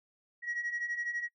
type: beating tone pair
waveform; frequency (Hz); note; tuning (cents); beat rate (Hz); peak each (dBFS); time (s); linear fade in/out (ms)
sine; 1899 / 1911; A#6 / A#6; +32 / +43; 12; -38 / -33; 0.42-1.29; 50
effects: noise-tail reverb RT60 0.1 s tail -24 dB re dry + tanh soft clip ceiling -29 dBFS